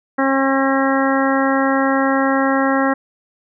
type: harmonic tone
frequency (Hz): 270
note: C#4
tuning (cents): -45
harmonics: 1 / 2 / 3 / 4 / 5 / 6 / 7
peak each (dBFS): -17 / -20 / -22 / -23 / -24 / -25 / -25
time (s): 0.18-2.94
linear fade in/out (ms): 10
effects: none